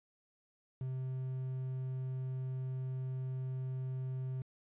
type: tone with quantisation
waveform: triangle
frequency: 130 Hz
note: C3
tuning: 11 cents flat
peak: -34 dBFS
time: 0.81-4.42 s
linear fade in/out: 2 ms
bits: 10
effects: resampled to 8000 Hz